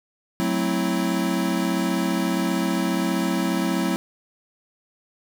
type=chord; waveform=square; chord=F# half-diminished seventh; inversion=none; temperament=equal; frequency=185 / 220 / 261.6 / 329.6 Hz; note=F#3 / A3 / C4 / E4; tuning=0 / 0 / 0 / 0 cents; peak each=-26 / -29 / -28 / -27 dBFS; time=0.4-3.96 s; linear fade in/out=0 ms; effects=none